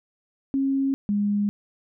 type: tone pair in turn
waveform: sine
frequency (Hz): 271.6 / 204.8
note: C#4 / G#3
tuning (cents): -35 / -24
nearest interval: perfect fourth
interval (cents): 489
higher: first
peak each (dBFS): -20 / -20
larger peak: neither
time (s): 0.54-0.94 / 1.09-1.49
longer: neither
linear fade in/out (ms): 0
effects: none